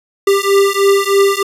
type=beating tone pair; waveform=square; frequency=394.6 / 397.8 Hz; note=G4 / G4; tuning=+11 / +25 cents; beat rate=3.2 Hz; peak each=-13 dBFS; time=0.27-1.43 s; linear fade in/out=5 ms; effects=resampled to 32000 Hz